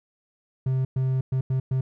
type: tone bursts at uneven times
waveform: triangle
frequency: 130.81 Hz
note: C3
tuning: in tune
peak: -19 dBFS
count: 5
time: 0.66-0.85 / 0.96-1.21 / 1.32-1.41 / 1.5-1.6 / 1.71-1.81 s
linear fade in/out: 5 ms
effects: none